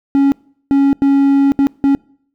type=tone bursts at uneven times; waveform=triangle; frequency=277.2 Hz; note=C#4; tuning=in tune; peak=-6 dBFS; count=5; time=0.15-0.32 / 0.71-0.93 / 1.02-1.52 / 1.59-1.67 / 1.84-1.95 s; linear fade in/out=0 ms; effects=noise-tail reverb RT60 0.6 s tail -25 dB re dry